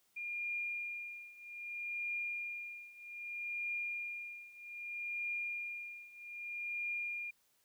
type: tone with tremolo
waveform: sine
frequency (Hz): 2412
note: D7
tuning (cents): +46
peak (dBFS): -35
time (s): 0.16-7.31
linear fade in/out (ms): 10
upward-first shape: triangle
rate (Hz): 0.63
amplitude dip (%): 90
effects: white hiss -74 dBFS RMS until 7.64 s